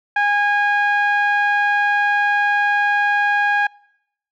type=tone with low-pass filter; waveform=sawtooth; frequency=820 Hz; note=G#5; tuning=22 cents flat; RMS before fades=-17 dBFS; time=0.16-3.67 s; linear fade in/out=5 ms; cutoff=1900 Hz; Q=3.4; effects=noise-tail reverb RT60 0.8 s tail -26 dB re dry